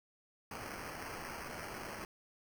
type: noise with sample-and-hold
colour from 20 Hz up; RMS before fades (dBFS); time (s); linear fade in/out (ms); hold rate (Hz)
white; -45; 0.51-2.05; 2; 3675
effects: none